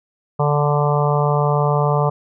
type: harmonic tone with a mistuned harmonic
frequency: 146.83 Hz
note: D3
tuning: in tune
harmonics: 1 / 3 / 4 / 5 / 6 / 7 / 8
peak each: -17 / -22 / -23 / -24 / -25 / -25 / -26 dBFS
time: 0.39-2.1 s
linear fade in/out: 10 ms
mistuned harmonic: 1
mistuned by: -15 cents
effects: none